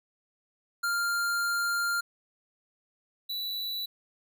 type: tone pair in turn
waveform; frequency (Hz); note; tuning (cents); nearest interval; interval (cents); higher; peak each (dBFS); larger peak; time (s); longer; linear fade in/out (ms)
square; 1396.9 / 3951; F6 / B7; 0 / 0; octave + tritone; 1800; second; -27 / -32; first; 0.83-2.01 / 3.29-3.86; first; 10
effects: none